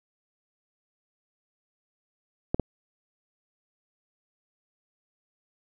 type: clicks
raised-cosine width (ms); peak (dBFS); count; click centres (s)
2; -10; 2; 2.545 / 2.597
effects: none